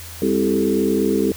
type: tone cluster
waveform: sine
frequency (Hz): 201.1 / 262.9 / 331.8 / 394.6 / 438.3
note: G3 / C4 / E4 / G4 / A4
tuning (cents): +44 / +8 / +11 / +11 / -7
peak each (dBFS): -22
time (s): 0.22-1.32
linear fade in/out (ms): 2
effects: added 84 Hz sine -37 dBFS peak until 1.36 s + white hiss -37 dBFS RMS until 1.36 s